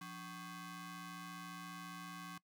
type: ring-modulated tone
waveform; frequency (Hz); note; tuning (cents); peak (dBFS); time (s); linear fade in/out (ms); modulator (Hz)
sawtooth; 466.2; A#4; 0; -40; 0.01-2.38; 5; 642
effects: noise-tail reverb RT60 0.1 s tail -21 dB re dry